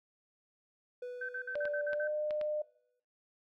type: tone with exponential decay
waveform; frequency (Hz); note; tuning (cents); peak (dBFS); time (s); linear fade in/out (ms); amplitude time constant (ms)
triangle; 493.9; B4; 0; -36; 1.02-3; 5; 430
type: tone bursts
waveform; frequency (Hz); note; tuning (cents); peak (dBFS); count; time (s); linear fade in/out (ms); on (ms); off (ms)
sine; 1542; G6; -29; -36; 7; 1.21-2.076; 5; 80; 51
type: tone with pitch glide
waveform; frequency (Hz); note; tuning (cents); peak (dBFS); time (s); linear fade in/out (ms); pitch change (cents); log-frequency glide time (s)
sine; 587 to 603.9; D5 to D5; -1 to +48; -32; 1.55-2.62; 5; +49; 1.88-2.08
type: clicks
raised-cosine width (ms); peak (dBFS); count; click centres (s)
0.3; -29; 5; 1.555 / 1.654 / 1.932 / 2.308 / 2.413
effects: noise-tail reverb RT60 0.5 s tail -19 dB re dry